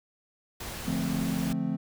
pink noise, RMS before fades -38 dBFS, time 0.6-1.53 s, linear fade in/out 5 ms
triangle chord, D minor seventh, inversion none, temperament equal, 146.83 / 174.61 / 220 / 261.6 Hz, D3 / F3 / A3 / C4, 0 / 0 / 0 / 0 cents, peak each -34 / -30 / -30 / -30 dBFS, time 0.86-1.77 s, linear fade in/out 20 ms
effects none

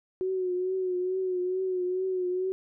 sine tone with vibrato, 368.8 Hz, F#4, 6 cents flat, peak -26 dBFS, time 0.21-2.52 s, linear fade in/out 0 ms, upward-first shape triangle, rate 2.3 Hz, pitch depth 51 cents each way, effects none

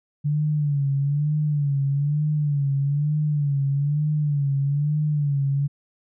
sine tone with vibrato, 144.9 Hz, D3, 23 cents flat, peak -19 dBFS, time 0.24-5.68 s, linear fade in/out 20 ms, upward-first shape sine, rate 1.1 Hz, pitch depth 80 cents each way, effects none

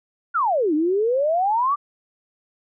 sine exponential two-way sweep, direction down then up, 1480 to 293.7 to 1195 Hz, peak -17 dBFS, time 0.34-1.76 s, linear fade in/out 20 ms, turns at 0.74 s, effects none

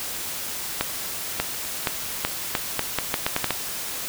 accelerating click train, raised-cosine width 0.3 ms, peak -5 dBFS, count 12, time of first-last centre 0.81-3.507 s, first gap 590 ms, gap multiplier 0.8, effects white hiss -31 dBFS RMS until 4.08 s

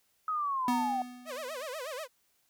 sine linear sweep, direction down, 1281 to 740 Hz, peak -29 dBFS, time 0.28-1.02 s, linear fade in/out 2 ms
square tone with exponential decay, 247.7 Hz, B3, 5 cents sharp, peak -27 dBFS, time 0.68-1.65 s, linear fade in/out 2 ms, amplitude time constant 210 ms
sawtooth tone with vibrato, 564 Hz, C#5, 30 cents sharp, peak -33 dBFS, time 1.25-2.08 s, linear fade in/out 50 ms, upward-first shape sine, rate 8.2 Hz, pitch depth 240 cents each way
effects white hiss -72 dBFS RMS until 2.49 s

